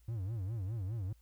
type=tone with vibrato; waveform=triangle; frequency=103.83 Hz; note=G#2; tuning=in tune; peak=-33 dBFS; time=0.08-1.13 s; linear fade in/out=5 ms; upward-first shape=sine; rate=4.9 Hz; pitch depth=230 cents each way; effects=added 57 Hz sine -61 dBFS peak until 1.21 s + white hiss -74 dBFS RMS until 1.21 s